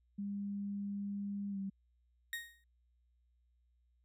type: tone with pitch glide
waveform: sine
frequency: 201.3 to 195.01 Hz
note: G3 to G3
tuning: +46 to -9 cents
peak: -37 dBFS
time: 0.18-1.7 s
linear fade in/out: 10 ms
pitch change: -55 cents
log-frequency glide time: 1.5-1.58 s
type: tone with exponential decay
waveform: 35% pulse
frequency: 1864.7 Hz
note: A#6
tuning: in tune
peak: -34 dBFS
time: 2.33-2.64 s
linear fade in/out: 1 ms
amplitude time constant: 66 ms
effects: added 60 Hz sine -70 dBFS peak until 4.04 s